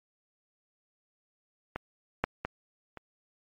clicks, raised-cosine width 0.5 ms, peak -18 / -10 / -16 / -27 dBFS, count 4, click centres 1.76 / 2.24 / 2.45 / 2.973 s, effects MP3 64 kbps

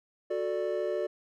triangle chord, D major, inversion first, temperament just, 367.1 / 440.5 / 587.3 Hz, F#4 / A4 / D5, -14 / +2 / 0 cents, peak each -31 / -32 / -30 dBFS, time 0.3-1.07 s, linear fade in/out 10 ms, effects none

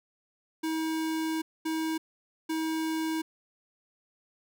square tone bursts at uneven times, 319.4 Hz, D#4, 45 cents sharp, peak -29 dBFS, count 3, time 0.63-1.42 / 1.65-1.98 / 2.49-3.22 s, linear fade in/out 10 ms, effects none

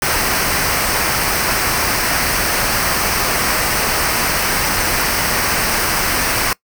pink noise with comb filter, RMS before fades -17 dBFS, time 0.02-6.53 s, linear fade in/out 2 ms, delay 0.28 ms, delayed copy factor -0.55, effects noise-tail reverb RT60 0.1 s tail -22 dB re dry

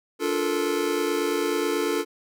square chord, Bb major seventh, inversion first, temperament just, 291.4 / 349.6 / 437 / 466.2 Hz, D4 / F4 / A4 / Bb4, -13 / +2 / -12 / 0 cents, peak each -30 / -29 / -27 / -33 dBFS, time 0.19-2.05 s, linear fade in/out 50 ms, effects none

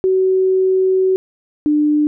sine tone pair in turn, 376.5 / 298.8 Hz, F#4 / D4, +30 / +30 cents, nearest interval major third, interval 400 cents, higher first, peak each -11 dBFS, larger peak neither, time 0.04-1.16 / 1.66-2.07 s, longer first, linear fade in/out 0 ms, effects none

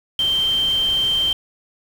sine tone in noise, 3136 Hz, G7, in tune, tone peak -16 dBFS, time 0.19-1.33 s, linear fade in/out 2 ms, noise pink, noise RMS -34 dBFS, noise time 0.19-1.33 s, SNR +15 dB, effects none

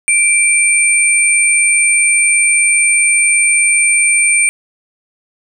sine tone pair together, 2349 / 8852 Hz, D7 / C#9, 0 / -3 cents, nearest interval octave + major seventh, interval 2297 cents, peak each -11 dBFS, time 0.08-4.49 s, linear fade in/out 0 ms, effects 7-bit

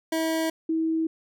25% pulse / sine tone pair in turn, 322.6 / 322.6 Hz, E4 / E4, -37 / -37 cents, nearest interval unison, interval 0 cents, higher neither, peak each -20 / -22 dBFS, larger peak first, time 0.12-0.5 / 0.69-1.07 s, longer neither, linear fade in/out 5 ms, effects none

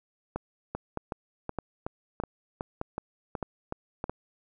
two click trains, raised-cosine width 1 ms, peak -18 / -17 dBFS, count 10 / 7, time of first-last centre 0.75-4.096 / 0.36-4.041 s, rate 2.69 / 1.63 Hz, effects none

